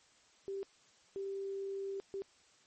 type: tone bursts at uneven times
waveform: sine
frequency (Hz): 392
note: G4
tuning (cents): 0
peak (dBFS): -37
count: 3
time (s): 0.48-0.63 / 1.16-2 / 2.14-2.22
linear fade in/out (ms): 0
effects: white hiss -66 dBFS RMS until 2.66 s + MP3 32 kbps